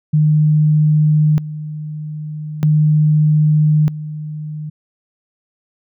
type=tone with tremolo; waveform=sine; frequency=152.5 Hz; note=D#3; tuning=34 cents flat; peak=-9 dBFS; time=0.13-4.7 s; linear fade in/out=10 ms; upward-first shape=square; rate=0.4 Hz; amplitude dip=80%; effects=none